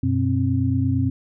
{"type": "tone cluster", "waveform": "sine", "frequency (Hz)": [93.5, 122.3, 264.6], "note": ["F#2", "B2", "C4"], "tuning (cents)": [19, -16, 20], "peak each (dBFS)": -22, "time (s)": [0.03, 1.1], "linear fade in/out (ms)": 5, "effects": []}